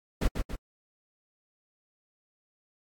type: noise with echo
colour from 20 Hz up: brown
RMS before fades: -24 dBFS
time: 0.21-0.28 s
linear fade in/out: 10 ms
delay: 140 ms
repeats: 2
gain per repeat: -5 dB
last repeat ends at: 0.56 s
effects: AAC 64 kbps